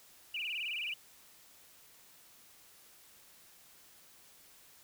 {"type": "tone with vibrato", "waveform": "sine", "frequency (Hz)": 2637, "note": "E7", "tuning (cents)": 0, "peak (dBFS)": -35, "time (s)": [0.34, 0.94], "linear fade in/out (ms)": 5, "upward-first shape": "sine", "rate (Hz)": 19, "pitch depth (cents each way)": 210, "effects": ["white hiss -60 dBFS RMS until 4.83 s"]}